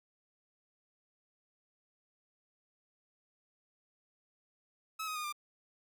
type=tone with pitch steps; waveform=sawtooth; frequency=1290 / 1256.9 / 1224.7 / 1193.2 Hz; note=E6 / D#6 / D#6 / D6; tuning=-38 / +17 / -28 / +27 cents; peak=-33 dBFS; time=4.99-5.326 s; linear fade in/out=10 ms; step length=84 ms; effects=none